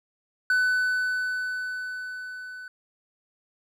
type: tone with level ramp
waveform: triangle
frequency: 1500 Hz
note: F#6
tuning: 23 cents sharp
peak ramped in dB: -17 to -36 dBFS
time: 0.5-2.68 s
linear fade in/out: 2 ms
effects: none